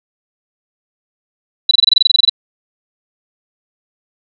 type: tone bursts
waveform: sine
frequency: 3951 Hz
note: B7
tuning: in tune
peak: -4 dBFS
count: 14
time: 1.69-2.296 s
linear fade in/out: 5 ms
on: 21 ms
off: 24 ms
effects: none